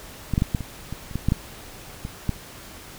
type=clicks; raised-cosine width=5 ms; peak=-10 / -7 / -7 / -9 / -18 / -18 / -24 / -13 / -7 / -7 / -18 / -9 dBFS; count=12; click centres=0.337 / 0.379 / 0.421 / 0.548 / 0.607 / 0.926 / 1.112 / 1.156 / 1.286 / 1.321 / 2.051 / 2.293 s; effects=pink hiss -42 dBFS RMS until 2.98 s